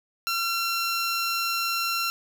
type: tone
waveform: 15% pulse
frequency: 1363 Hz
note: F6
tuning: 43 cents flat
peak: -18 dBFS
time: 0.27-2.1 s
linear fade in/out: 0 ms
effects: none